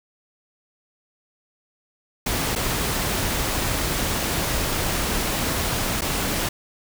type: noise with dropouts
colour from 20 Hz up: pink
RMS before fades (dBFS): -24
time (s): 2.26-6.49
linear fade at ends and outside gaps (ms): 5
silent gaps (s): 2.553-2.559 / 6.01-6.018
effects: none